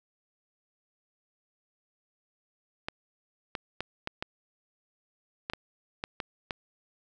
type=clicks; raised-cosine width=0.3 ms; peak=-16 dBFS; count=10; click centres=2.885 / 3.552 / 3.806 / 4.074 / 4.225 / 5.499 / 5.535 / 6.039 / 6.202 / 6.508 s; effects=none